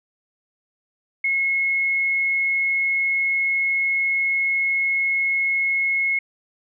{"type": "tone", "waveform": "sine", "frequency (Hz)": 2173, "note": "C#7", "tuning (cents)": -35, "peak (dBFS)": -18, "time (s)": [1.24, 6.19], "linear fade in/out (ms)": 5, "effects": []}